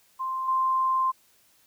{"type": "tone with level steps", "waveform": "sine", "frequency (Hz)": 1046.5, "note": "C6", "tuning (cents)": 0, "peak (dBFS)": [-27, -21], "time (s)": [0.19, 1.12], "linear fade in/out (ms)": 20, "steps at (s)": 0.48, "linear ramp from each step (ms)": 5, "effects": ["white hiss -62 dBFS RMS until 1.66 s"]}